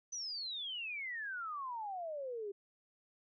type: exponential sweep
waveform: sine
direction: down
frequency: 6100 to 390 Hz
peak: -39 dBFS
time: 0.12-2.52 s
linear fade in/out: 10 ms
effects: none